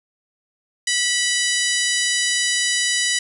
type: harmonic tone with a mistuned harmonic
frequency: 977 Hz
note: B5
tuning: 19 cents flat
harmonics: 2 / 3 / 4 / 5 / 6 / 7 / 8 / 9 / 10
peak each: -23 / -25 / -26 / -27 / -28 / -28 / -29 / -30 / -30 dBFS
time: 0.87-3.19 s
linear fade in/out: 5 ms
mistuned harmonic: 3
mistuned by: +31 cents
effects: 8-bit